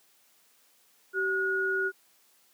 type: tone pair together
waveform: sine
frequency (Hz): 383.3 / 1447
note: G4 / F#6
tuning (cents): -39 / -39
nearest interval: octave + major seventh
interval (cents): 2300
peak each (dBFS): -30 / -27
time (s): 1.13-1.92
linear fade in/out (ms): 50
effects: white hiss -64 dBFS RMS until 2.53 s + high-pass 200 Hz 12 dB/octave